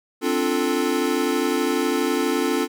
square chord, D minor seventh, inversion third, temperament equal, 261.6 / 293.7 / 349.2 / 440 Hz, C4 / D4 / F4 / A4, 0 / 0 / 0 / 0 cents, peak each -26 dBFS, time 0.21-2.68 s, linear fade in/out 50 ms, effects none

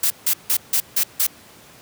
blue noise bursts, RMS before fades -18 dBFS, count 6, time 0.03-1.268 s, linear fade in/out 5 ms, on 73 ms, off 160 ms, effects pink hiss -46 dBFS RMS until 1.81 s + high-pass 100 Hz 12 dB/octave

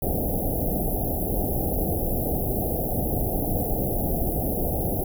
pink band-stop noise, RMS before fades -25 dBFS, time 0.02-5.04 s, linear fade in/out 5 ms, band 790 to 11000 Hz, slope 96 dB/octave, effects none

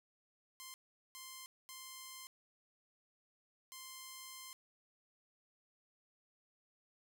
5% pulse tone bursts at uneven times, 1046.5 Hz, C6, in tune, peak -37 dBFS, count 4, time 0.6-0.74 / 1.15-1.46 / 1.69-2.27 / 3.72-4.53 s, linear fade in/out 0 ms, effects none

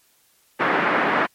white band-pass noise, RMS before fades -20 dBFS, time 0.59-1.27 s, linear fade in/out 20 ms, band 180 to 1900 Hz, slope 24 dB/octave, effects white hiss -60 dBFS RMS until 1.34 s + MP3 64 kbps

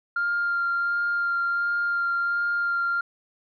sine tone with vibrato, 1396.9 Hz, F6, in tune, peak -21 dBFS, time 0.16-3.01 s, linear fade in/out 5 ms, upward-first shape sine, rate 1.4 Hz, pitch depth 11 cents each way, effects tanh soft clip ceiling -18 dBFS

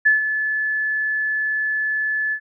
sine tone with ADSR envelope, 1729 Hz, A6, 31 cents flat, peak -10 dBFS, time 0.05-2.4 s, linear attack 15 ms, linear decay 140 ms, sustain -9 dB, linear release 74 ms, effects none

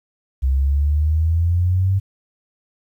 sine exponential sweep, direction up, 65 to 98 Hz, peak -14 dBFS, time 0.42-2 s, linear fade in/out 20 ms, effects 9-bit

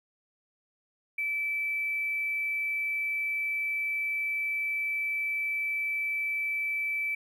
triangle tone with hard clipping, 2316 Hz, D7, 25 cents flat, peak -28 dBFS, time 1.18-7.15 s, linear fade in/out 5 ms, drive 3 dB, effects none

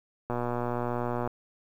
click train, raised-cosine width 1 ms, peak -17 dBFS, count 119, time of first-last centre 0.3-1.275 s, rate 121 Hz, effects 9-bit

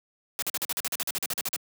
white noise bursts, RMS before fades -29 dBFS, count 16, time 0.39-1.562 s, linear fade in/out 0 ms, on 32 ms, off 44 ms, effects high-pass 150 Hz 12 dB/octave

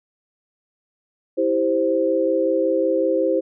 sine chord, C major, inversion first, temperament just, 327 / 392.4 / 523.3 Hz, E4 / G4 / C5, -14 / +2 / 0 cents, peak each -22 / -23 / -19 dBFS, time 1.37-3.41 s, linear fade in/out 20 ms, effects none

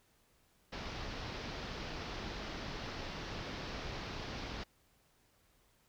pink low-pass noise, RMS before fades -43 dBFS, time 0.72-4.64 s, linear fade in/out 10 ms, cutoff 5500 Hz, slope 48 dB/octave, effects pink hiss -71 dBFS RMS until 5.88 s

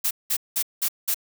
blue noise bursts, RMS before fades -23 dBFS, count 5, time 0.04-1.145 s, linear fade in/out 10 ms, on 69 ms, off 190 ms, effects none

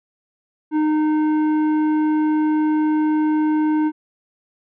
triangle tone with tanh clipping, 307.3 Hz, D#4, 21 cents flat, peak -17 dBFS, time 0.71-3.92 s, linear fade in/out 50 ms, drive 14 dB, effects none

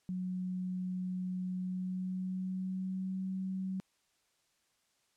sine tone with pitch glide, 183.5 to 188.88 Hz, F#3 to F#3, -14 to +36 cents, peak -34 dBFS, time 0.09-3.8 s, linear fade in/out 0 ms, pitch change +50 cents, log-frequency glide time 1.56-3.25 s, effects white hiss -75 dBFS RMS until 5.16 s + low-pass 9000 Hz 12 dB/octave

